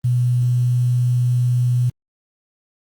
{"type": "tone with quantisation", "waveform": "sine", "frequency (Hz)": 123, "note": "B2", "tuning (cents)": -7, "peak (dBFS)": -14, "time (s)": [0.04, 1.9], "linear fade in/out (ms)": 10, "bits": 7, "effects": ["Opus 24 kbps"]}